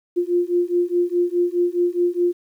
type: beating tone pair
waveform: sine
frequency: 349.1 / 353.9 Hz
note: F4 / F4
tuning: -1 / +23 cents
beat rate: 4.8 Hz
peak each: -20 dBFS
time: 0.16-2.33 s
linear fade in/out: 20 ms
effects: 9-bit